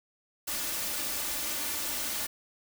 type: noise with comb filter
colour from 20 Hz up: white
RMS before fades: -33 dBFS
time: 0.47-2.27 s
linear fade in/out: 10 ms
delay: 3.4 ms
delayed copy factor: +0.5
effects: none